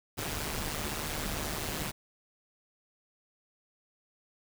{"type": "noise with amplitude modulation", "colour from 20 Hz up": "pink", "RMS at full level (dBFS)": -32, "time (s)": [0.17, 1.92], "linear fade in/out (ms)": 20, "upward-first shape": "sine", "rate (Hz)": 151, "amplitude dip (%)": 70, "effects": []}